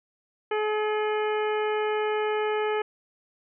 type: harmonic tone with a mistuned harmonic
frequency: 426.1 Hz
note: G#4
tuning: 44 cents sharp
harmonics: 1 / 2 / 3 / 4 / 5 / 6 / 7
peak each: -25 / -31 / -35 / -37 / -39 / -41 / -42 dBFS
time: 0.51-2.82 s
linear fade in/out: 5 ms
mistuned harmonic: 6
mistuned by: -72 cents
effects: none